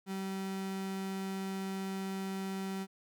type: tone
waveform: 35% pulse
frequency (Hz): 192.3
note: G3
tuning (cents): -33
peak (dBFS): -34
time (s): 0.06-2.87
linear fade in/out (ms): 50
effects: none